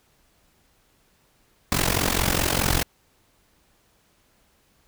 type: noise with amplitude modulation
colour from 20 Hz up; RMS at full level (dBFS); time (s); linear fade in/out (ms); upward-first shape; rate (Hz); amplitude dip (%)
pink; -19; 1.72-2.83; 0; sine; 44.8; 85
effects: pink hiss -63 dBFS RMS until 4.87 s